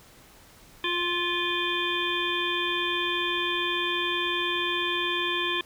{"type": "harmonic tone with a mistuned harmonic", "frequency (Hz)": 350.5, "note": "F4", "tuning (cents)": 6, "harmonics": [1, 3, 5, 7, 9, 10], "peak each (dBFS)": [-32, -32, -32, -32, -32, -32], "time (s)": [0.84, 5.61], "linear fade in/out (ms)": 2, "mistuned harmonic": 5, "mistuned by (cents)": -15, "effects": ["pink hiss -53 dBFS RMS until 5.65 s"]}